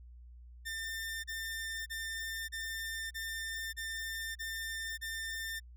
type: tone bursts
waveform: sawtooth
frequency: 1798 Hz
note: A6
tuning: 37 cents sharp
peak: -34 dBFS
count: 8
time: 0.65-5.601 s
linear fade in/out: 20 ms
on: 590 ms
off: 33 ms
effects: added 60 Hz sine -50 dBFS peak until 5.76 s